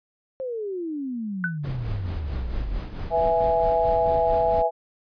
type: exponential sweep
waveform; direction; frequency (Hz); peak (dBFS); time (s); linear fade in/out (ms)
sine; down; 538 to 41.2; -27; 0.4-2.81; 0
type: tone with exponential decay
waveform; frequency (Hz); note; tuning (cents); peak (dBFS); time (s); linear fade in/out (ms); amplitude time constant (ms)
sine; 1498; F#6; +21; -19; 1.44-1.58; 1; 30
type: noise with tremolo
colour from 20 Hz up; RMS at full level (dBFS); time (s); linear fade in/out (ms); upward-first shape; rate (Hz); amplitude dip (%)
brown; -30; 1.63-4.63; 20; sine; 4.5; 55
type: chord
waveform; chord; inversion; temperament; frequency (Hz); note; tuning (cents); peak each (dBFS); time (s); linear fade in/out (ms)
sine; E major; second; equal; 493.9 / 659.3 / 830.6; B4 / E5 / G#5; 0 / 0 / 0; -25 / -21 / -23; 3.1-4.71; 50
effects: resampled to 11025 Hz